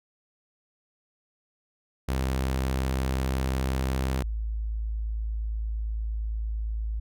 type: tone pair in turn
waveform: sawtooth / sine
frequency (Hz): 65.6 / 54.36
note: C2 / A1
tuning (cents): +5 / -20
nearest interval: minor third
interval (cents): 325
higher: first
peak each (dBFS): -21 / -27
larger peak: first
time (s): 2.08-4.23 / 4.23-7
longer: second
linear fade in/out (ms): 10
effects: none